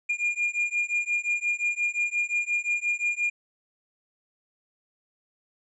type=beating tone pair; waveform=triangle; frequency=2415 / 2420.7 Hz; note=D7 / D#7; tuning=+48 / -48 cents; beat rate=5.7 Hz; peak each=-26 dBFS; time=0.09-3.3 s; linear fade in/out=10 ms; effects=resampled to 24000 Hz